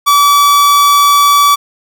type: tone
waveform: 45% pulse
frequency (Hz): 1149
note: D6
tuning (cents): -38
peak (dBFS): -5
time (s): 0.06-1.56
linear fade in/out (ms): 20
effects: none